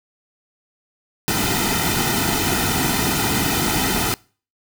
pink noise with comb filter, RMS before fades -20 dBFS, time 1.28-4.14 s, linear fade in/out 0 ms, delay 1.8 ms, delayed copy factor -0.8, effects noise-tail reverb RT60 0.4 s tail -24 dB re dry

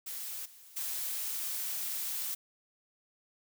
blue noise with level steps, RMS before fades -40 / -55 / -36 dBFS, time 0.06-2.35 s, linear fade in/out 10 ms, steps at 0.45 / 0.76 s, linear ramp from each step 10 ms, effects none

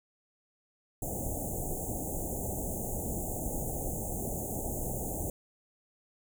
pink band-stop noise, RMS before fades -35 dBFS, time 1.02-5.3 s, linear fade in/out 2 ms, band 830 to 6600 Hz, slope 96 dB/octave, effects none

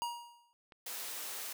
square tone with exponential decay, 949 Hz, A#5, 31 cents sharp, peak -33 dBFS, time 0.02-0.53 s, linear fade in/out 0 ms, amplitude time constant 110 ms
clicks, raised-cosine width 0.3 ms, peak -38 dBFS, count 2, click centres 0.722 / 1.088 s
white high-pass noise, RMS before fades -42 dBFS, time 0.86-1.53 s, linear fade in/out 5 ms, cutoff 380 Hz, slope 12 dB/octave
effects none

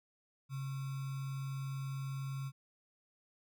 sine tone with sample-and-hold, 135.5 Hz, C#3, 39 cents flat, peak -37 dBFS, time 0.49-2.52 s, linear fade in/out 50 ms, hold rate 1225 Hz, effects none

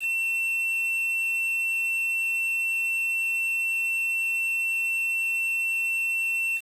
triangle tone with quantisation, 2698 Hz, E7, 40 cents sharp, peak -22 dBFS, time 0-6.61 s, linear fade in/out 50 ms, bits 7, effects resampled to 32000 Hz

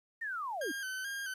sine linear sweep, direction down, 1864.7 to 250 Hz, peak -35 dBFS, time 0.21-0.72 s, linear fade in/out 10 ms
40% pulse tone with vibrato, 1568 Hz, G6, in tune, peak -36 dBFS, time 0.61-1.34 s, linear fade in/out 5 ms, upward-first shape square, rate 2.3 Hz, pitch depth 49 cents each way
effects resampled to 32000 Hz + 11-bit

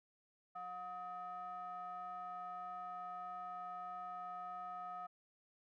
triangle ring-modulated tone, 271.6 Hz, C#4, 35 cents flat, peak -39 dBFS, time 0.55-5.07 s, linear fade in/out 10 ms, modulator 994 Hz, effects none

